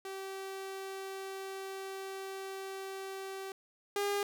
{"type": "tone pair in turn", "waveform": "sawtooth", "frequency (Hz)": [386.2, 404.8], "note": ["G4", "G#4"], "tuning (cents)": [-26, -44], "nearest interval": "minor second", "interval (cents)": 82, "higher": "second", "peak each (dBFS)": [-36, -27], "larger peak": "second", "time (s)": [[0.05, 3.52], [3.96, 4.23]], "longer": "first", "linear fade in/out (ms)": 2, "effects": []}